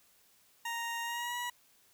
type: tone with pitch glide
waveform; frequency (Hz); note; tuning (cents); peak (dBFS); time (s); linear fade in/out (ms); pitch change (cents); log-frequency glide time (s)
20% pulse; 932.3 to 969.6; A#5 to B5; 0 to -32; -30; 0.65-1.5; 5; +68; 1.03-1.36
effects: white hiss -66 dBFS RMS until 1.93 s